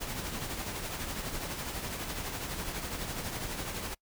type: noise with tremolo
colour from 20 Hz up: pink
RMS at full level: -35 dBFS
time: 0-3.95 s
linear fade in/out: 20 ms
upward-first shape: triangle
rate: 12 Hz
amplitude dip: 50%
effects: noise-tail reverb RT60 0.1 s tail -26 dB re dry